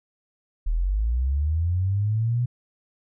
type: linear sweep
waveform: sine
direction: up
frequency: 36.67 to 124 Hz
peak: -20 dBFS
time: 0.66-2.46 s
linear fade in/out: 10 ms
effects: none